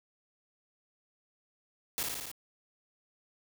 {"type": "noise with echo", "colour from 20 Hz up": "white", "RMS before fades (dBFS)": -33, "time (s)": [1.98, 2.03], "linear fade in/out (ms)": 0, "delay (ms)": 57, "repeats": 5, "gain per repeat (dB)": -2, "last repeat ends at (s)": 2.315, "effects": []}